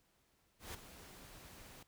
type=noise with ADSR envelope; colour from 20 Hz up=pink; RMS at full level=-45 dBFS; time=0.59-1.83 s; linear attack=150 ms; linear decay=13 ms; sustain=-11 dB; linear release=4 ms; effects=pink hiss -75 dBFS RMS until 1.87 s